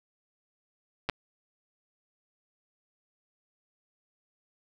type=clicks; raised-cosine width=0.3 ms; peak=-13 dBFS; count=2; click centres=1.09 / 1.097 s; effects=none